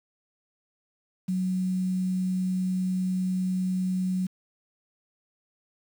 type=tone with quantisation; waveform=sine; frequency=185 Hz; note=F#3; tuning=in tune; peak=-24 dBFS; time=1.28-4.27 s; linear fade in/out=10 ms; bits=8; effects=none